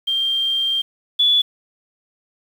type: tone pair in turn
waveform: sine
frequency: 3182 / 3436 Hz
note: G7 / A7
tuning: +25 / -42 cents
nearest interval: minor second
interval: 133 cents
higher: second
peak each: -17 / -12 dBFS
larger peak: second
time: 0.07-0.82 / 1.19-1.42 s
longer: first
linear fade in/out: 10 ms
effects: 7-bit